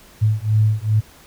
sine beating tone pair, 106.6 / 109.1 Hz, G#2 / A2, +46 / -14 cents, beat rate 2.5 Hz, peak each -17 dBFS, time 0.21-1.01 s, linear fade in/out 20 ms, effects pink hiss -47 dBFS RMS until 1.26 s

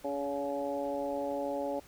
harmonic tone with a mistuned harmonic, 141.4 Hz, C#3, 35 cents sharp, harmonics 2 / 3 / 4 / 5 / 6, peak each -38 / -41 / -34 / -42 / -40 dBFS, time 0.04-1.8 s, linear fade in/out 10 ms, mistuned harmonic 3, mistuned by -26 cents, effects pink hiss -57 dBFS RMS until 1.87 s

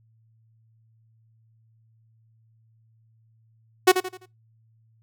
sawtooth tone with echo, 370 Hz, F#4, in tune, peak -7 dBFS, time 3.87-3.92 s, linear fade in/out 10 ms, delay 85 ms, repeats 4, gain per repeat -9 dB, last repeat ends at 4.26 s, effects noise-tail reverb RT60 0.2 s tail -20 dB re dry + added 112 Hz sine -58 dBFS peak until 5.02 s

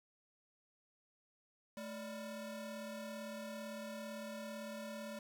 40% pulse ring-modulated tone, 399.8 Hz, G4, 34 cents sharp, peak -40 dBFS, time 1.77-5.19 s, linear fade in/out 2 ms, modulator 181 Hz, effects none

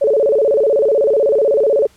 sine tone with vibrato, 493.9 Hz, B4, in tune, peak -10 dBFS, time 0.01-1.87 s, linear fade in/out 10 ms, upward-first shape square, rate 16 Hz, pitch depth 220 cents each way, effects pink hiss -51 dBFS RMS until 1.96 s + low-pass 12000 Hz 12 dB/octave

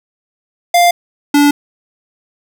square tone pair in turn, 698.5 / 289.1 Hz, F5 / D4, 0 / -27 cents, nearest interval octave + minor third, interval 1527 cents, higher first, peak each -7 dBFS, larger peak neither, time 0.74-0.91 / 1.34-1.51 s, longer neither, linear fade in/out 5 ms, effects none

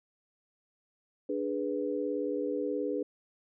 sine chord, G# diminished, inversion second, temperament equal, 293.7 / 415.3 / 493.9 Hz, D4 / G#4 / B4, 0 / 0 / 0 cents, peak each -34 dBFS, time 1.29-3.03 s, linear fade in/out 5 ms, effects none

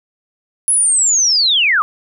sine linear sweep, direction down, 10548 to 1129 Hz, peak -10 dBFS, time 0.68-1.82 s, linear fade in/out 0 ms, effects none

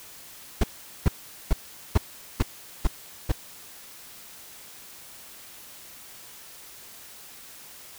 brown noise bursts, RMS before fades -18 dBFS, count 7, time 0.61-3.319 s, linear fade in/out 5 ms, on 27 ms, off 420 ms, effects white hiss -46 dBFS RMS until 7.98 s

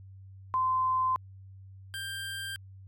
sine / 25% pulse tone pair in turn, 1033 / 1583.3 Hz, C6 / G6, -22 / +17 cents, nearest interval perfect fifth, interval 739 cents, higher second, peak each -24 / -31 dBFS, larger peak first, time 0.54-1.16 / 1.94-2.56 s, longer neither, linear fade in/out 0 ms, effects added 96 Hz sine -46 dBFS peak until 2.87 s + MP3 96 kbps

